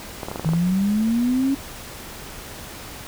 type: clicks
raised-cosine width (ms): 1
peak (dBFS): -14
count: 8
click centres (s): 0.232 / 0.285 / 0.315 / 0.359 / 0.396 / 0.447 / 0.49 / 0.535
type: linear sweep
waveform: sine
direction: up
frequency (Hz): 156.4 to 277.2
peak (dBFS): -17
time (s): 0.45-1.55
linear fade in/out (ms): 10
effects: pink hiss -37 dBFS RMS until 3.07 s